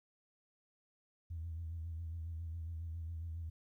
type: tone with vibrato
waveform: sine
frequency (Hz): 82.41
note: E2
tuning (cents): 0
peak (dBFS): -39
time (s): 1.3-3.5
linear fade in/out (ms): 10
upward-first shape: sine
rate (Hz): 7.3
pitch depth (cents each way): 56
effects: tanh soft clip ceiling -35 dBFS + 13-bit

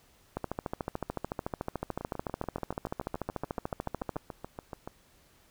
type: two click trains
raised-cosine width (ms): 1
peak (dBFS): -18 / -24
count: 53 / 21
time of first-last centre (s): 0.37-4.166 / 2.01-4.875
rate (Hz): 13.7 / 6.98
effects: pink hiss -63 dBFS RMS until 5.5 s

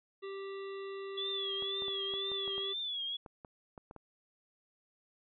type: harmonic tone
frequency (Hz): 391.7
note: G4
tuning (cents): -1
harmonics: 1 / 3 / 5 / 7 / 9 / 10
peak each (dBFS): -40 / -50 / -54 / -57 / -59 / -60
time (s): 0.22-2.74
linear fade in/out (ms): 20
type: tone with vibrato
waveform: sine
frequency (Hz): 3402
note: G#7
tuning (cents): +41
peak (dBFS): -35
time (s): 1.17-3.17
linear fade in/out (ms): 10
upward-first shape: triangle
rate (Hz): 2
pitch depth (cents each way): 110
type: clicks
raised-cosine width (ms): 1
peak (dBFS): -34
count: 12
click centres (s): 1.624 / 1.822 / 1.882 / 2.138 / 2.317 / 2.478 / 2.58 / 3.262 / 3.448 / 3.778 / 3.911 / 3.963
effects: none

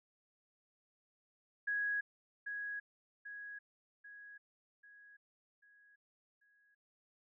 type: tone with echo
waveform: sine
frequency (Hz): 1661.2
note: G#6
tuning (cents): 0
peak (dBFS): -33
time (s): 1.67-2.01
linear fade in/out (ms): 10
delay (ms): 790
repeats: 6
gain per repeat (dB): -6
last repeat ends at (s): 6.75
effects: none

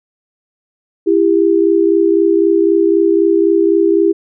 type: tone pair together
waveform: sine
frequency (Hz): 334.1 / 398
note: E4 / G4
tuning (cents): +23 / +26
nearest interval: minor third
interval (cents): 303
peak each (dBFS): -11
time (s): 1.06-4.13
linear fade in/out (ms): 20
effects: none

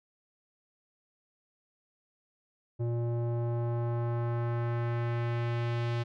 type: tone with low-pass filter sweep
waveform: square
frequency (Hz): 118.3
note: A#2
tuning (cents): +26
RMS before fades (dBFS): -31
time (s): 2.79-6.04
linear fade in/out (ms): 20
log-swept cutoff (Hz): 480 to 3700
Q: 1.1
effects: none

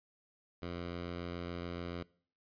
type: tone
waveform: 10% pulse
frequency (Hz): 87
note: F2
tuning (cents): -6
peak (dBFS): -31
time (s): 0.62-2.03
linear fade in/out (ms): 5
effects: noise-tail reverb RT60 0.5 s tail -22 dB re dry + resampled to 11025 Hz

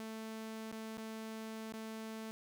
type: tone with dropouts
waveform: sawtooth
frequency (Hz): 221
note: A3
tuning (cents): +8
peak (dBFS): -39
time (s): 0-2.31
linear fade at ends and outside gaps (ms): 0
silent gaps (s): 0.716-0.726 / 0.971-0.98 / 1.724-1.737
effects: none

